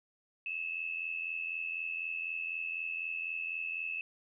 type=tone pair together; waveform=sine; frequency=2588 / 2672 Hz; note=E7 / E7; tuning=-32 / +23 cents; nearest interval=minor second; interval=55 cents; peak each=-36 / -40 dBFS; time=0.46-4.01 s; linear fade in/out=2 ms; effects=none